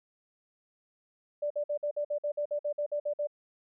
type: tone bursts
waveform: sine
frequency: 587.3 Hz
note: D5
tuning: in tune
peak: -28 dBFS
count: 14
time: 1.42-3.272 s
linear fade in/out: 10 ms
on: 84 ms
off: 52 ms
effects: none